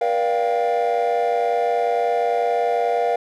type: chord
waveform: triangle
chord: G minor seventh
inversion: first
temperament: equal with one note detuned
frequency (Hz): 478.2 / 587.3 / 698.5 / 784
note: Bb4 / D5 / F5 / G5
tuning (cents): +44 / 0 / 0 / 0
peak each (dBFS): -19 / -24 / -18 / -24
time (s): 0.01-3.16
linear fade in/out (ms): 5
effects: tanh soft clip ceiling -10 dBFS